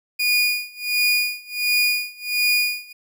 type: tone with tremolo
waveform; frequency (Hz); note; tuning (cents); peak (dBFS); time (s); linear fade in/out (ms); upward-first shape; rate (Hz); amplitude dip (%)
30% pulse; 2447; D#7; -29; -13; 0.19-2.93; 10; sine; 1.4; 95
effects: none